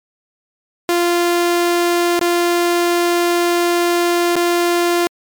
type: tone with dropouts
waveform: sawtooth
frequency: 347.1 Hz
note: F4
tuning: 11 cents flat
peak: -9 dBFS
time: 0.89-5.07 s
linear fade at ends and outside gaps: 1 ms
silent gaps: 2.193-2.212 / 4.356-4.363 s
effects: MP3 96 kbps